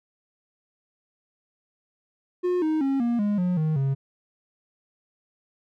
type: tone with pitch steps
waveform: triangle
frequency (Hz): 359.2 / 312.7 / 272.2 / 237 / 206.3 / 179.6 / 156.35 / 136.11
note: F4 / D#4 / C#4 / A#3 / G#3 / F3 / D#3 / C#3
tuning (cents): +49 / +9 / -31 / +29 / -11 / +49 / +9 / -31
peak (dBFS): -19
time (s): 2.43-3.95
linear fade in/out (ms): 20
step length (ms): 190
effects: none